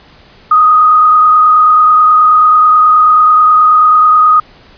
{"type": "tone with frequency modulation", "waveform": "sine", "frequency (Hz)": 1244.5, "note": "D#6", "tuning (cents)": 0, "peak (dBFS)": -3, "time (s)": [0.51, 4.4], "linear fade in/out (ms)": 5, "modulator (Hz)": 29.3, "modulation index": 0.77, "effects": ["pink hiss -41 dBFS RMS until 4.77 s", "resampled to 11025 Hz"]}